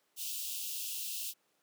white high-pass noise, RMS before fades -39 dBFS, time 0.16-1.34 s, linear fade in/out 50 ms, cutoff 2600 Hz, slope 96 dB/octave, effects pink hiss -74 dBFS RMS until 1.62 s + high-pass 300 Hz 12 dB/octave

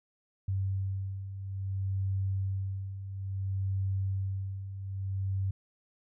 sine beating tone pair, 96.1 / 96.69 Hz, G2 / G2, -34 / -23 cents, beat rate 0.59 Hz, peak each -37 / -31 dBFS, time 0.48-5.51 s, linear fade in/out 5 ms, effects none

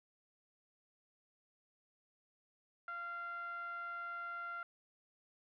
10% pulse tone with low-pass filter, 691 Hz, F5, 19 cents flat, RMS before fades -44 dBFS, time 2.88-4.63 s, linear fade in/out 2 ms, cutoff 1500 Hz, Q 8.5, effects none

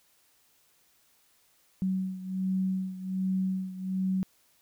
sine beating tone pair, 187.9 / 189.2 Hz, F#3 / F#3, +27 / +39 cents, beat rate 1.3 Hz, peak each -29 / -33 dBFS, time 1.82-4.23 s, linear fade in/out 0 ms, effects white hiss -66 dBFS RMS until 4.61 s

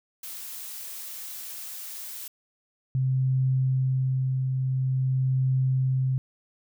blue noise, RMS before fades -38 dBFS, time 0.23-2.28 s, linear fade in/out 5 ms
sine tone with tremolo, 130.81 Hz, C3, in tune, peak -20 dBFS, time 2.95-6.18 s, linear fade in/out 0 ms, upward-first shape triangle, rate 0.48 Hz, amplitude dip 35%
effects none

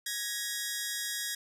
10% pulse tone pair together, 1661.2 / 1891.3 Hz, G#6 / A#6, 0 / +25 cents, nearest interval major second, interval 225 cents, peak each -27 dBFS, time 0.06-1.35 s, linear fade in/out 5 ms, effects none

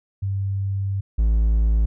sine / triangle tone pair in turn, 98 / 54.73 Hz, G2 / A1, 0 / -9 cents, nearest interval minor seventh, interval 1009 cents, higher first, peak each -21 / -13 dBFS, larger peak second, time 0.22-1.01 / 1.18-1.86 s, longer first, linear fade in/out 10 ms, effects none

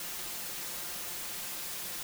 white noise with comb filter, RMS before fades -39 dBFS, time 0-2.03 s, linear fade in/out 2 ms, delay 5.7 ms, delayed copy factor +0.5, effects none

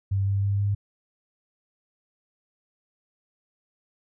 sine tone with pitch steps, 98 / 99.02 / 100.06 / 101.1 Hz, G2 / G2 / G2 / G#2, 0 / +18 / +36 / -46 cents, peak -21 dBFS, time 0.11-0.75 s, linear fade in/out 10 ms, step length 160 ms, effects none

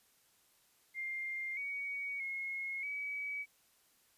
sine tone with pitch steps, 2109 / 2247 / 2164 / 2277 Hz, C7 / C#7 / C#7 / C#7, +13 / +23 / -42 / +46 cents, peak -37 dBFS, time 0.94-3.46 s, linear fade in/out 50 ms, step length 630 ms, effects white hiss -70 dBFS RMS until 4.17 s + resampled to 32000 Hz

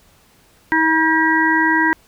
harmonic tone, 320 Hz, D#4, 49 cents sharp, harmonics 1 / 3 / 5 / 6, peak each -18 / -18 / -18 / -18 dBFS, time 0.72-1.93 s, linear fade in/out 0 ms, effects pink hiss -53 dBFS RMS until 2.07 s

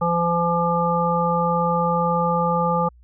harmonic tone, 170.9 Hz, F3, 37 cents flat, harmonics 1 / 3 / 5 / 7, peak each -23 / -23 / -23 / -23 dBFS, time 0.01-2.89 s, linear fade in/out 10 ms, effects added 60 Hz sine -47 dBFS peak until 3.03 s

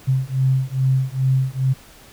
sine beating tone pair, 130.81 / 133.21 Hz, C3 / C3, 0 / +31 cents, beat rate 2.4 Hz, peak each -19 dBFS, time 0.07-1.74 s, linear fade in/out 20 ms, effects pink hiss -46 dBFS RMS until 2.12 s

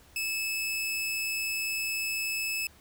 sawtooth tone, 2607 Hz, E7, 20 cents flat, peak -26 dBFS, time 0.16-2.67 s, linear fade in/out 2 ms, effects added 73 Hz sine -60 dBFS peak until 2.8 s + pink hiss -58 dBFS RMS until 2.8 s

